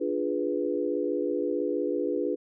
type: chord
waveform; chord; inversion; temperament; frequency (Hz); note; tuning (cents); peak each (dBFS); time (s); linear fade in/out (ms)
sine; D diminished seventh; none; equal; 293.7 / 349.2 / 415.3 / 493.9; D4 / F4 / Ab4 / Cb5; 0 / 0 / 0 / 0; -31; 0-2.36; 20
effects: none